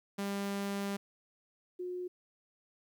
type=tone pair in turn; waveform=sawtooth / sine; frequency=199.4 / 360.6 Hz; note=G3 / F#4; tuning=+30 / -45 cents; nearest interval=minor seventh; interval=1025 cents; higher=second; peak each=-30 / -36 dBFS; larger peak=first; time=0.18-0.97 / 1.79-2.08 s; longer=first; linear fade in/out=10 ms; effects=12-bit